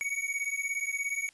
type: beating tone pair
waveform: square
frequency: 2232 / 2249 Hz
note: C#7 / C#7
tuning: +11 / +24 cents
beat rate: 17 Hz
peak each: -34 / -34 dBFS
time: 0.01-1.29 s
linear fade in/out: 0 ms
effects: white hiss -63 dBFS RMS until 1.33 s + resampled to 24000 Hz